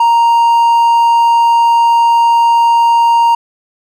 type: tone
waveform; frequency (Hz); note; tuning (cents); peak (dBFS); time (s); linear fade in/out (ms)
triangle; 932.3; A#5; 0; -4; 0-3.35; 5
effects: none